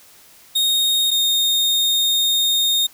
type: tone pair in turn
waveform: 40% pulse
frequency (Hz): 3716 / 3690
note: A#7 / A#7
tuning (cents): -6 / -18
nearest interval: unison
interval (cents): 12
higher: first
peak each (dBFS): -14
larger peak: neither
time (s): 0.55-1.11 / 1.11-2.87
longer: second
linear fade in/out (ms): 10
effects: white hiss -48 dBFS RMS until 2.93 s